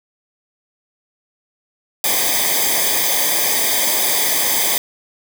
white noise with comb filter, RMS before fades -17 dBFS, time 2.04-4.78 s, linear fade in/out 2 ms, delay 0.72 ms, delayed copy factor -1, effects none

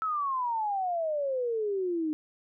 sine exponential sweep, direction down, 1318.5 to 301.2 Hz, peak -27 dBFS, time 0.02-2.13 s, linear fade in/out 0 ms, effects none

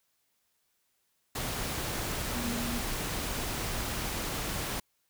sine tone in noise, 238 Hz, A#3, 36 cents sharp, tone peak -34 dBFS, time 2.35-2.79 s, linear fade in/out 5 ms, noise pink, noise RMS -34 dBFS, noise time 1.35-4.8 s, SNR -3 dB, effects white hiss -75 dBFS RMS until 5.09 s

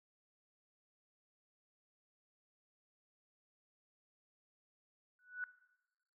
sine tone with exponential growth, 1480 Hz, F#6, in tune, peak -35 dBFS, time 5.19-5.44 s, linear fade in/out 1 ms, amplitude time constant 54 ms, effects noise-tail reverb RT60 1.0 s tail -18 dB re dry

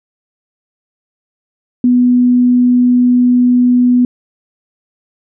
sine tone, 246.9 Hz, B3, in tune, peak -6 dBFS, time 1.84-4.05 s, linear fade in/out 2 ms, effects none

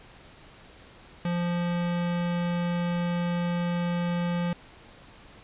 square tone, 174 Hz, F3, 6 cents flat, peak -26 dBFS, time 1.25-4.53 s, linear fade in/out 2 ms, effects pink hiss -51 dBFS RMS until 5.43 s + resampled to 8000 Hz

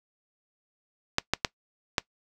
clicks, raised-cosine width 0.2 ms, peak -5 dBFS, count 4, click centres 1.184 / 1.336 / 1.448 / 1.982 s, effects noise-tail reverb RT60 0.1 s tail -22 dB re dry

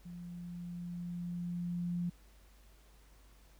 sine tone with level ramp, 174.61 Hz, F3, in tune, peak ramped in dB -44 to -32 dBFS, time 0.05-2.1 s, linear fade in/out 10 ms, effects added 50 Hz sine -59 dBFS peak until 3.59 s + pink hiss -66 dBFS RMS until 3.59 s

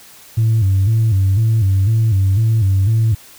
sine tone with vibrato, 103.83 Hz, G#2, in tune, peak -9 dBFS, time 0.37-3.15 s, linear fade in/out 10 ms, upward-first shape square, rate 2 Hz, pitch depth 130 cents each way, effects tanh soft clip ceiling -8 dBFS + white hiss -42 dBFS RMS until 3.38 s

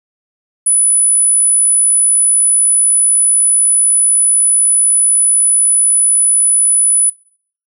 sine tone, 9956 Hz, D#9, in tune, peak -5 dBFS, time 0.66-7.1 s, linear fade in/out 10 ms, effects noise-tail reverb RT60 0.6 s tail -26 dB re dry + tanh soft clip ceiling -6 dBFS

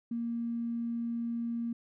triangle tone with tanh clipping, 233.7 Hz, A#3, 5 cents sharp, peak -31 dBFS, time 0.11-1.73 s, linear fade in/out 5 ms, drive 3 dB, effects none

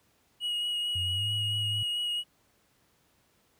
triangle tone with vibrato, 2895 Hz, F#7, 38 cents flat, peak -27 dBFS, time 0.4-2.24 s, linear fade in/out 50 ms, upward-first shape sine, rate 4.5 Hz, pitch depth 13 cents each way
sine tone with pitch glide, 90.9 to 104.42 Hz, F#2 to G#2, -30 to +10 cents, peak -32 dBFS, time 0.95-1.83 s, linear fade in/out 5 ms, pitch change +240 cents, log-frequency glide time 1.13-1.24 s
effects pink hiss -68 dBFS RMS until 3.59 s + high-pass 60 Hz 12 dB/octave

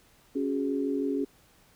sine chord, C# suspended fourth, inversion none, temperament just, 277.2 / 369.6 / 415.8 Hz, C#4 / F#4 / G#4, 0 / -2 / +2 cents, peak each -28 / -34 / -32 dBFS, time 0.35-1.25 s, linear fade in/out 10 ms, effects pink hiss -61 dBFS RMS until 1.75 s

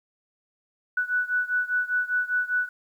sine beating tone pair, 1480 / 1485 Hz, F#6 / F#6, 0 / +6 cents, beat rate 5 Hz, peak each -25 / -27 dBFS, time 0.97-2.69 s, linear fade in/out 5 ms, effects 10-bit

